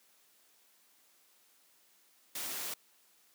white noise, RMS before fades -39 dBFS, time 2.35-2.74 s, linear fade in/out 5 ms, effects white hiss -67 dBFS RMS until 3.34 s + high-pass 200 Hz 12 dB/octave

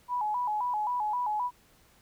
sine tone with vibrato, 912 Hz, A#5, 38 cents flat, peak -27 dBFS, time 0.08-1.51 s, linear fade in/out 50 ms, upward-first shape square, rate 3.8 Hz, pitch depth 130 cents each way, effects pink hiss -62 dBFS RMS until 2.01 s

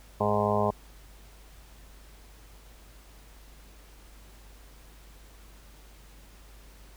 harmonic tone, 103.83 Hz, G#2, in tune, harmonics 1 / 2 / 4 / 5 / 6 / 7 / 8 / 9 / 10, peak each -32 / -31 / -30 / -35 / -29 / -34 / -33 / -34 / -32 dBFS, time 0.2-0.71 s, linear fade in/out 10 ms, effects added 50 Hz sine -50 dBFS peak until 6.96 s + pink hiss -56 dBFS RMS until 6.96 s

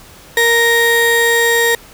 35% pulse tone pair together, 466.2 / 1865 Hz, A#4 / A#6, 0 / 0 cents, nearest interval 2 octaves, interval 2400 cents, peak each -12 / -11 dBFS, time 0.37-1.75 s, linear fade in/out 2 ms, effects pink hiss -40 dBFS RMS until 1.93 s

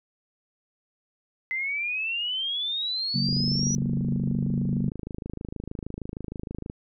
sine exponential sweep, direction up, 2039 to 5930 Hz, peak -26 dBFS, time 1.51-3.75 s, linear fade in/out 0 ms
sine chord, F# major, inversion second, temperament equal, 138.59 / 185 / 233.1 Hz, C#3 / F#3 / A#3, 0 / 0 / 0 cents, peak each -27 / -28 / -29 dBFS, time 3.14-4.9 s, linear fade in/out 10 ms
click train, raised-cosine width 3 ms, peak -21 dBFS, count 91, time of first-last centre 3.29-6.699 s, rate 26.4 Hz
effects none

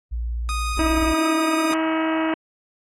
sine tone, 58.27 Hz, A#1, in tune, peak -23 dBFS, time 0.11-1.14 s, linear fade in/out 20 ms
sawtooth tone with pitch glide, 1241 to 1233.9 Hz, D#6 to D#6, -5 to -15 cents, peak -22 dBFS, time 0.49-1.74 s, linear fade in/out 0 ms, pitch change -10 cents, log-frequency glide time 0.84-1.11 s
harmonic tone, 320 Hz, D#4, 49 cents sharp, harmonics 1 / 2 / 3 / 4 / 5 / 6 / 7 / 8 / 9, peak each -21 / -27 / -31 / -33 / -35 / -37 / -38 / -39 / -40 dBFS, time 0.79-2.34 s, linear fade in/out 2 ms
effects AAC 32 kbps

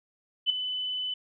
sine tone with ADSR envelope, 3008 Hz, F#7, 28 cents sharp, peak -18 dBFS, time 0.46-1.14 s, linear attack 39 ms, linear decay 5 ms, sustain -11 dB, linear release 5 ms, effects none

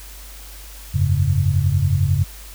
sine tone cluster, 88.5 / 99.5 / 137.8 Hz, F2 / G2 / C#3, +23 / +26 / -10 cents, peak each -19 dBFS, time 0.94-2.24 s, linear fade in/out 10 ms, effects added 50 Hz sine -37 dBFS peak until 2.54 s + white hiss -41 dBFS RMS until 2.54 s

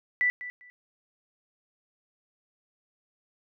sine tone with echo, 1975.5 Hz, B6, in tune, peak -21 dBFS, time 0.21-0.3 s, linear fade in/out 0 ms, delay 200 ms, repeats 2, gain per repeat -14 dB, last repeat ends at 0.7 s, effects none

